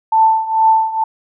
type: tone with tremolo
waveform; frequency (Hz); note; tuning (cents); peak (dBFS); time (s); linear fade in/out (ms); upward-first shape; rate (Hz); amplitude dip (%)
sine; 886; A5; +12; -6; 0.12-1.04; 5; triangle; 2.2; 85
effects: none